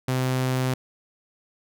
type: tone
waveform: sawtooth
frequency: 129 Hz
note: C3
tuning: 24 cents flat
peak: -18 dBFS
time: 0.08-0.74 s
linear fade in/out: 5 ms
effects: none